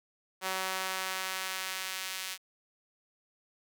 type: tone with high-pass filter sweep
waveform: sawtooth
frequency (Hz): 188.4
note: F#3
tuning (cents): +32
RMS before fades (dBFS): -36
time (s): 0.41-2.38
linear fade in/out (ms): 50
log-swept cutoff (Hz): 800 to 2600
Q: 0.75
effects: none